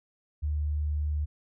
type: tone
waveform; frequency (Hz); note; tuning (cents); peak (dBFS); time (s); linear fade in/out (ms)
sine; 74.7; D2; +30; -26; 0.42-1.26; 20
effects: none